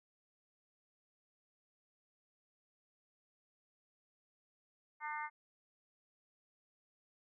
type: harmonic tone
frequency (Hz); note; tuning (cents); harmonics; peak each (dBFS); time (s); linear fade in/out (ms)
301.1; D4; +43; 3 / 4 / 5 / 6 / 7; -42 / -46 / -48 / -49 / -46; 5-5.3; 50
effects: none